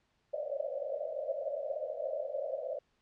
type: band-pass noise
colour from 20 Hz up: white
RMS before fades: -37 dBFS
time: 0.33-2.79 s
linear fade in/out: 5 ms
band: 530 to 630 Hz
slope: 96 dB/octave
effects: pink hiss -75 dBFS RMS until 3.01 s + low-pass 5000 Hz 12 dB/octave